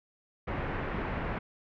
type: low-pass noise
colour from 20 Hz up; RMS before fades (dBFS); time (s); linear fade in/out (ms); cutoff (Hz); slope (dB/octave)
pink; -34; 0.47-1.39; 10; 2200; 24
effects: none